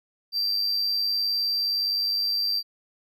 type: tone with amplitude modulation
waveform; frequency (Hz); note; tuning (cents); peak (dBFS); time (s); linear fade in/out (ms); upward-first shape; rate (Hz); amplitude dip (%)
triangle; 4699; D8; 0; -20; 0.32-2.63; 50; sine; 99.5; 35
effects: none